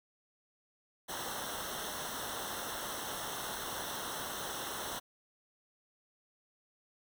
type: noise with comb filter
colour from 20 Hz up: pink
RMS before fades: -40 dBFS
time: 1.08-5 s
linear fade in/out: 20 ms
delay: 0.42 ms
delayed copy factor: -0.85
effects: none